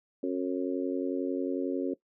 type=harmonic tone; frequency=91.1 Hz; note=F#2; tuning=26 cents flat; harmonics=3 / 4 / 5 / 6; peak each=-31 / -33 / -35 / -37 dBFS; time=0.23-1.94 s; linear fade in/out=5 ms; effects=noise-tail reverb RT60 0.1 s tail -19 dB re dry